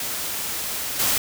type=noise with level steps; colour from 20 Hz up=white; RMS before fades=-28 / -21 dBFS; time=0-1.18 s; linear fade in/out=2 ms; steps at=0.99 s; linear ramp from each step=10 ms; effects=none